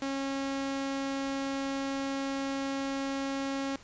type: tone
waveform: sawtooth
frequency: 273.1 Hz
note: C#4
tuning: 26 cents flat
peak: -27 dBFS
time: 0.02-3.76 s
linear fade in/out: 2 ms
effects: pink hiss -54 dBFS RMS until 3.83 s + resampled to 16000 Hz